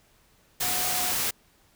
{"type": "tone in noise", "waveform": "sine", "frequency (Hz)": 729, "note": "F#5", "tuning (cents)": -26, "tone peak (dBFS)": -35, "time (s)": [0.62, 1.12], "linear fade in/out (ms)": 10, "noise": "white", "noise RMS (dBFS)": -27, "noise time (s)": [0.6, 1.31], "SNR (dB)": -11, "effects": ["pink hiss -62 dBFS RMS until 1.75 s"]}